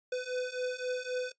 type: beating tone pair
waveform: square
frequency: 500 / 503.8 Hz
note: B4 / B4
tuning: +21 / +34 cents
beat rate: 3.8 Hz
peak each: -37 / -36 dBFS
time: 0.12-1.32 s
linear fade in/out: 5 ms
effects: noise-tail reverb RT60 0.1 s tail -18 dB re dry + resampled to 16000 Hz